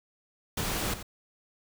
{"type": "noise with echo", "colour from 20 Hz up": "pink", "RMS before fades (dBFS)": -31, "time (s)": [0.57, 0.94], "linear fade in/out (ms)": 5, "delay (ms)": 89, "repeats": 1, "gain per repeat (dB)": -11, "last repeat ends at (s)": 1.029, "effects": []}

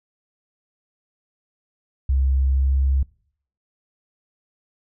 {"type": "tone with pitch glide", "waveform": "sine", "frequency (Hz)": [66.9, 67.6], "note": ["C2", "C#2"], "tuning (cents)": [39, -43], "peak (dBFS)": -15, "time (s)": [2.09, 3.03], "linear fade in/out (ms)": 5, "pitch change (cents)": 18, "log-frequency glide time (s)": [2.48, 2.77], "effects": ["noise-tail reverb RT60 0.6 s tail -24 dB re dry", "tanh soft clip ceiling -11 dBFS"]}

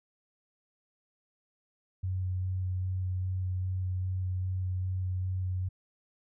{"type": "tone with vibrato", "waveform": "sine", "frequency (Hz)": 92.5, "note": "F#2", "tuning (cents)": 0, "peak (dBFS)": -29, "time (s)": [2.03, 5.69], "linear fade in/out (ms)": 10, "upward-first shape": "square", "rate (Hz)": 2.5, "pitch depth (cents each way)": 9, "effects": []}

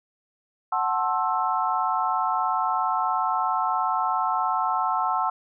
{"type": "chord", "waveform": "sine", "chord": "F# half-diminished seventh", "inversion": "none", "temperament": "equal with one note detuned", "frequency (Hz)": [740, 880, 1063, 1318.5], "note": ["F#5", "A5", "C6", "E6"], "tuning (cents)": [0, 0, 27, 0], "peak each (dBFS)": -27, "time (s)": [0.72, 5.3], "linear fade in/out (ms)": 5, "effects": []}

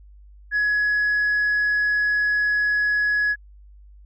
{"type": "tone", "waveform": "sine", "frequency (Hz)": 1682, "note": "G#6", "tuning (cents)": 22, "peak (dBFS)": -16, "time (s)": [0.51, 3.36], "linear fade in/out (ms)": 50, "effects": ["tanh soft clip ceiling -16 dBFS", "added 50 Hz sine -44 dBFS peak until 4.05 s"]}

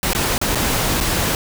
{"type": "noise with dropouts", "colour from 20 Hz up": "pink", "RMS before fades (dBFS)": -19, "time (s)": [0.03, 1.35], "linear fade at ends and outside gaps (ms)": 1, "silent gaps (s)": [[0.133, 0.149], [0.38, 0.414], [0.549, 0.555], [1.004, 1.009]], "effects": []}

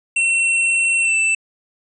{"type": "tone with pitch glide", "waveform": "square", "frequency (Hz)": [2711, 2654], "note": ["E7", "E7"], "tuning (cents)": [48, 11], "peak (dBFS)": -15, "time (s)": [0.16, 1.35], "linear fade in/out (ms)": 5, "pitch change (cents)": -37, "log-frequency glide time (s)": [1.01, 1.15], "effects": ["resampled to 24000 Hz"]}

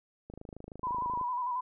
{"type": "click train", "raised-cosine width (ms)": 2, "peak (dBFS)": -31, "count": 25, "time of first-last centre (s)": [0.3, 1.213], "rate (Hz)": 26.3}
{"type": "tone with vibrato", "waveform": "sine", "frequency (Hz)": 987.8, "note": "B5", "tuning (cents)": 0, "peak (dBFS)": -30, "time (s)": [0.83, 1.61], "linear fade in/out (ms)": 10, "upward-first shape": "square", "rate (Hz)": 11, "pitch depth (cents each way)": 40}
{"effects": []}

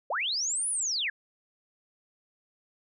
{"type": "linear two-way sweep", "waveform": "sine", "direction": "up then down", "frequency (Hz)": [450, 10190, 1567], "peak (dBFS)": -27, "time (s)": [0.1, 1.1], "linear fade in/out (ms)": 5, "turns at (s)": 0.69, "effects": []}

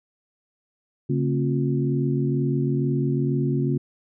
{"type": "tone cluster", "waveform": "sine", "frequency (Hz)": [140.4, 226.5, 268.7, 356.7], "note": ["C#3", "A#3", "C4", "F4"], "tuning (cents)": [22, -50, 46, 37], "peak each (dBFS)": [-22, -29, -27, -28], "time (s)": [1.09, 3.78], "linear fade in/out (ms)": 10, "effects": []}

